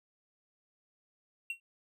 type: tone with exponential decay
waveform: triangle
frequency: 2735 Hz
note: F7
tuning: 37 cents flat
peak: -29 dBFS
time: 1.5-1.6 s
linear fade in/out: 2 ms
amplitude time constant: 21 ms
effects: none